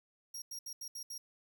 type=tone bursts at uneven times; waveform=sawtooth; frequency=5620 Hz; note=F8; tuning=10 cents sharp; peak=-39 dBFS; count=6; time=0.34-0.42 / 0.51-0.59 / 0.66-0.73 / 0.81-0.88 / 0.95-1.03 / 1.1-1.18 s; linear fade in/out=5 ms; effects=none